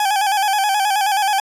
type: tone with vibrato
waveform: 40% pulse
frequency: 808 Hz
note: G#5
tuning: 48 cents flat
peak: -14 dBFS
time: 0-1.4 s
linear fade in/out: 2 ms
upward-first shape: square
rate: 9.4 Hz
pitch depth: 67 cents each way
effects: resampled to 32000 Hz